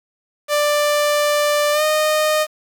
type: tone with pitch glide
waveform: sawtooth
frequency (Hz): 590 to 615.1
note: D5 to D#5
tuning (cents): +8 to -20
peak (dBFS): -11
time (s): 0.48-2.47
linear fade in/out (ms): 50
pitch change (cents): +72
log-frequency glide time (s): 1.72-1.83
effects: 7-bit